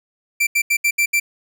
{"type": "tone bursts at uneven times", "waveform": "45% pulse", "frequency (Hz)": 2347, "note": "D7", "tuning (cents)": -2, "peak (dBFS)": -14, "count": 6, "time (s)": [[0.4, 0.47], [0.55, 0.62], [0.7, 0.77], [0.84, 0.91], [0.98, 1.06], [1.13, 1.2]], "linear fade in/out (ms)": 10, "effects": []}